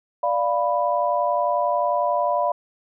sine chord, B diminished, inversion first, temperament equal, 587.3 / 698.5 / 987.8 Hz, D5 / F5 / B5, 0 / 0 / 0 cents, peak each -23 dBFS, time 0.23-2.52 s, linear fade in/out 5 ms, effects none

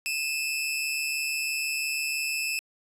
sawtooth tone pair together, 2491 / 2637 Hz, D#7 / E7, +1 / 0 cents, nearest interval minor second, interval 99 cents, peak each -30 / -25 dBFS, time 0.06-2.59 s, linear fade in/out 0 ms, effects resampled to 32000 Hz

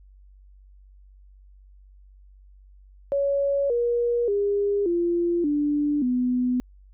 sine tone with pitch steps, 560 / 476.4 / 405.2 / 344.7 / 293.2 / 249.5 Hz, C#5 / A#4 / G#4 / F4 / D4 / B3, +18 / +38 / -43 / -23 / -3 / +18 cents, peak -20 dBFS, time 3.12-6.6 s, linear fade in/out 0 ms, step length 580 ms, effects added 48 Hz sine -48 dBFS peak until 6.93 s

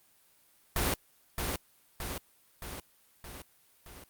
pink noise with echo, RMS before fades -29 dBFS, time 0.76-0.94 s, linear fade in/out 2 ms, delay 620 ms, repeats 5, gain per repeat -4 dB, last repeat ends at 4.04 s, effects white hiss -65 dBFS RMS until 4.09 s + Opus 32 kbps

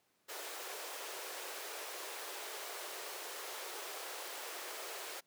pink high-pass noise, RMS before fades -45 dBFS, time 0.28-5.21 s, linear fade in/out 20 ms, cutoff 370 Hz, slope 48 dB/octave, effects pink hiss -75 dBFS RMS until 5.26 s + high-pass 200 Hz 12 dB/octave

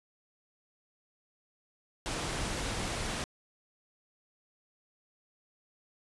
pink low-pass noise, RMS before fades -35 dBFS, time 2.06-3.24 s, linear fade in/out 0 ms, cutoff 10000 Hz, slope 12 dB/octave, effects resampled to 24000 Hz

